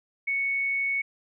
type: tone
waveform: sine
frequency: 2217 Hz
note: C#7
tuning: in tune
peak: -24 dBFS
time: 0.27-1.02 s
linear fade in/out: 10 ms
effects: none